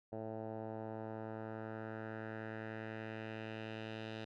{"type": "tone with low-pass filter sweep", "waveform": "10% pulse", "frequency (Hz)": 110.4, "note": "A2", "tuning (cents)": 6, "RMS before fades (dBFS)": -45, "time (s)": [0.12, 4.25], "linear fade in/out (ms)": 10, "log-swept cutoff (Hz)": [690, 3500], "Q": 2, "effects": []}